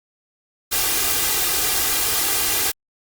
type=noise with comb filter; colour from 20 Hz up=white; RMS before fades=-20 dBFS; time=0.71-2.72 s; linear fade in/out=20 ms; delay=2.5 ms; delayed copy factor=+0.7; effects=Opus 48 kbps